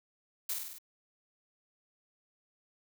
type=noise with echo; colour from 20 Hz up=blue; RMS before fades=-34 dBFS; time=0.49-0.54 s; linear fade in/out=5 ms; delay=49 ms; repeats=5; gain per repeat=-3 dB; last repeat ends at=0.785 s; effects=none